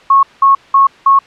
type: tone bursts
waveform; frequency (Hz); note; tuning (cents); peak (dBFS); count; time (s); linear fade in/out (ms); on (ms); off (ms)
sine; 1096; C#6; -20; -4; 4; 0.1-1.19; 5; 130; 190
effects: white hiss -41 dBFS RMS until 1.26 s + low-pass 3000 Hz 12 dB/octave